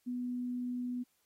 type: tone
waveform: sine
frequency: 246.9 Hz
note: B3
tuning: in tune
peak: -34 dBFS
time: 0.06-1.04 s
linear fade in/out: 20 ms
effects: white hiss -75 dBFS RMS until 1.25 s + AAC 48 kbps